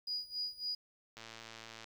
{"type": "tone with tremolo", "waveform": "sine", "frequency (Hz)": 4906, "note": "D#8", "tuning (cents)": -25, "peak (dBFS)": -34, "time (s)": [0.07, 0.75], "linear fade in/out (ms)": 5, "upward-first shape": "sine", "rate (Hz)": 3.6, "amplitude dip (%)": 90}
{"type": "click train", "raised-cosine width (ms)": 0.2, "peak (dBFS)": -31, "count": 77, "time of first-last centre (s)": [1.17, 1.843], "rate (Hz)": 113}
{"effects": ["10-bit"]}